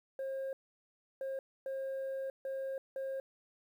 sine tone bursts at uneven times, 536 Hz, C5, 42 cents sharp, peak -33 dBFS, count 5, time 0.19-0.53 / 1.21-1.39 / 1.66-2.3 / 2.45-2.78 / 2.96-3.2 s, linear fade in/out 2 ms, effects tanh soft clip ceiling -35 dBFS + 11-bit

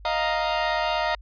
sawtooth chord, Eb suspended second, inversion none, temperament equal, 622.3 / 698.5 / 932.3 Hz, Eb5 / F5 / Bb5, 0 / 0 / 0 cents, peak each -23 dBFS, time 0.05-1.15 s, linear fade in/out 2 ms, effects added 50 Hz sine -42 dBFS peak until 1.21 s + resampled to 11025 Hz

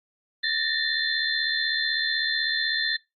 sine tone cluster, 1769 / 1845 / 3553 / 4119 Hz, A6 / A#6 / A7 / C8, +9 / -18 / +16 / -28 cents, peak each -29 dBFS, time 0.43-2.97 s, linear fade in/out 10 ms, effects noise-tail reverb RT60 0.2 s tail -21 dB re dry + Opus 48 kbps

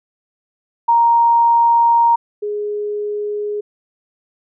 sine tone pair in turn, 934 / 416 Hz, A#5 / G#4, +3 / +3 cents, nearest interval octave + major second, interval 1400 cents, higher first, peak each -9 / -19 dBFS, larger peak first, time 0.88-2.16 / 2.42-3.61 s, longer first, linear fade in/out 10 ms, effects none

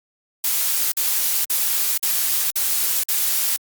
blue noise bursts, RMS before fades -20 dBFS, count 6, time 0.44-3.565 s, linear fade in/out 5 ms, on 480 ms, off 49 ms, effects Opus 48 kbps

